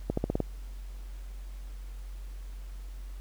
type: accelerating click train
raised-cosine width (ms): 2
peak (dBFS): -14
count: 6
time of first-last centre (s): 0.1-0.403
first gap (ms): 74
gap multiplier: 0.9
effects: added 46 Hz sine -38 dBFS peak until 3.2 s + pink hiss -58 dBFS RMS until 3.2 s